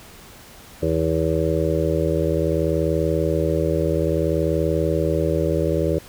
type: harmonic tone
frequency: 80.6 Hz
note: E2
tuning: 38 cents flat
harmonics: 1 / 2 / 4 / 5 / 6 / 7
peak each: -25 / -25 / -25 / -25 / -25 / -25 dBFS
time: 0.82-5.99 s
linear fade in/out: 10 ms
effects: pink hiss -44 dBFS RMS until 6.08 s